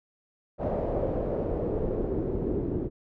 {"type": "noise with low-pass filter sweep", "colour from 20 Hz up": "pink", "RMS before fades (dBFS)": -29, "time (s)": [0.58, 2.9], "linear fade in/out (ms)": 50, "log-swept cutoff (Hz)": [630, 340], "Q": 3.3, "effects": []}